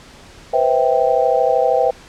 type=chord; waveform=sine; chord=C major seventh; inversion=third; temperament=just; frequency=490.5 / 523.3 / 654.1 / 784.9 Hz; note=B4 / C5 / E5 / G5; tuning=-12 / 0 / -14 / +2 cents; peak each=-18 dBFS; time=0.53-1.91 s; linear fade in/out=10 ms; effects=pink hiss -42 dBFS RMS until 2.08 s + low-pass 7000 Hz 12 dB/octave